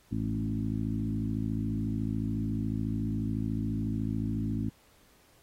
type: harmonic tone with a mistuned harmonic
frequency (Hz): 54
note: A1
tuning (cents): -32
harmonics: 1 / 2 / 3 / 4 / 5 / 6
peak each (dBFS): -39 / -33 / -39 / -34 / -35 / -42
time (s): 0.11-4.7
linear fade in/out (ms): 10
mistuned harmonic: 3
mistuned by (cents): +16
effects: pink hiss -63 dBFS RMS until 5.42 s + AAC 48 kbps